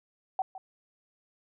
sine tone with echo, 760 Hz, F#5, 46 cents sharp, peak -25 dBFS, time 0.39-0.42 s, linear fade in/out 2 ms, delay 160 ms, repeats 1, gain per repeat -14 dB, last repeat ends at 0.58 s, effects none

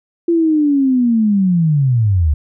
sine linear sweep, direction down, 343.6 to 69.3 Hz, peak -10 dBFS, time 0.28-2.34 s, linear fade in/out 5 ms, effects none

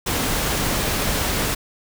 pink noise, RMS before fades -22 dBFS, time 0.06-1.55 s, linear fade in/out 10 ms, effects none

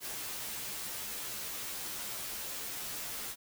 white noise with comb filter, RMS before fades -40 dBFS, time 0-3.36 s, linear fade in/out 50 ms, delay 12 ms, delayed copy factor -0.75, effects none

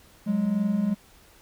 triangle tone pair together, 185 / 207.5 Hz, F#3 / G#3, 0 / -1 cents, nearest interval major second, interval 199 cents, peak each -26 / -21 dBFS, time 0.26-0.95 s, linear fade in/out 20 ms, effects pink hiss -55 dBFS RMS until 1.41 s

